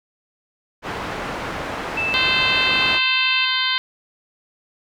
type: low-pass noise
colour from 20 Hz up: white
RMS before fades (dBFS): -28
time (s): 0.82-3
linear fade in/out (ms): 50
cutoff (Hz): 1500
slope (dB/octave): 12
type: tone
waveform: sine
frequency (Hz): 2637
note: E7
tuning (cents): 0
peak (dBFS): -20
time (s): 1.97-3.45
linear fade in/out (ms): 5
type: harmonic tone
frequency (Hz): 517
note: C5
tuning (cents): -21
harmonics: 2 / 3 / 4 / 5 / 6 / 7 / 8 / 9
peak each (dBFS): -27 / -26 / -25 / -31 / -23 / -25 / -27 / -33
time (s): 2.14-3.78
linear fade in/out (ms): 0
effects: none